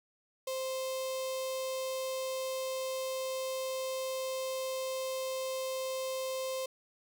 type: tone with notch filter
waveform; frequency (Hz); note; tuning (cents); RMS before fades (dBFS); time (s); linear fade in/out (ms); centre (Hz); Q
sawtooth; 523.3; C5; 0; -36; 0.47-6.66; 5; 1600; 0.8
effects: none